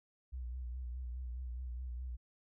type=tone with vibrato; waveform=sine; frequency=61.9 Hz; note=B1; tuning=5 cents sharp; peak=-39 dBFS; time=0.32-2.17 s; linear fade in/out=20 ms; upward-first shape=sine; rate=4.8 Hz; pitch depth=61 cents each way; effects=none